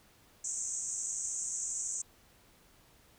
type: band-pass noise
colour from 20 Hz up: pink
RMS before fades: -37 dBFS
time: 0.44-2.02 s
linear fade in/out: 5 ms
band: 6200 to 8200 Hz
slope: 96 dB/octave
effects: pink hiss -63 dBFS RMS until 3.18 s